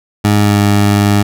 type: tone with pitch glide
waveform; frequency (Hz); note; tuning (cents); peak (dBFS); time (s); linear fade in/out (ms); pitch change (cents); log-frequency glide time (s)
20% pulse; 103.83 to 102.28; G#2 to G#2; 0 to -26; -3; 0.24-1.23; 10; -26; 0.35-0.59
effects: none